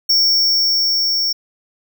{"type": "tone with level ramp", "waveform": "square", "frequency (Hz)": 5480, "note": "F8", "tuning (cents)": -34, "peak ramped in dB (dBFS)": [-11, -16], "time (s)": [0.09, 1.33], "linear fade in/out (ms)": 10, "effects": []}